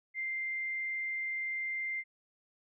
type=tone; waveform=sine; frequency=2093 Hz; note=C7; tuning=in tune; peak=-33 dBFS; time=0.14-2.04 s; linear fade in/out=50 ms; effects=none